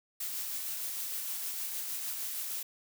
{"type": "noise with tremolo", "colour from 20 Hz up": "blue", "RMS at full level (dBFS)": -36, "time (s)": [0.2, 2.63], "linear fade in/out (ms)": 5, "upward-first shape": "sine", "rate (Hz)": 6.5, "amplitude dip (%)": 25, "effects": []}